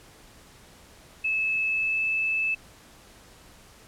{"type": "tone with pitch glide", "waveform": "sine", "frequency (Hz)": [2604, 2621], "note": ["E7", "E7"], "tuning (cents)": [-22, -11], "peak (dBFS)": -23, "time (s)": [1.24, 2.55], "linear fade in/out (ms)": 10, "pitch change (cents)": 11, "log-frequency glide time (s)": [1.66, 2.04], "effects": ["pink hiss -52 dBFS RMS until 3.87 s", "low-pass 12000 Hz 12 dB/octave"]}